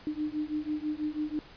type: beating tone pair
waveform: sine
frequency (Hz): 300.4 / 306.5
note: D4 / D#4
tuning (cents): +39 / -26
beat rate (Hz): 6.1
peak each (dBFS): -33 / -33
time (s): 0.07-1.39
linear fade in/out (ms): 0
effects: pink hiss -52 dBFS RMS until 1.56 s + resampled to 11025 Hz